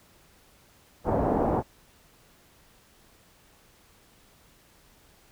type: low-pass noise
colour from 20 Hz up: white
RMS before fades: -25 dBFS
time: 1.04-1.63 s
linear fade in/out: 50 ms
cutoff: 800 Hz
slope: 24 dB/octave
effects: pink hiss -59 dBFS RMS until 5.31 s